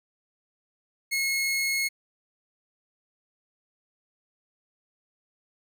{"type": "tone", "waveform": "sawtooth", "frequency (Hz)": 2171, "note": "C#7", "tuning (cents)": -37, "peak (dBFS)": -21, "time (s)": [1.11, 1.89], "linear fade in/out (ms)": 20, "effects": []}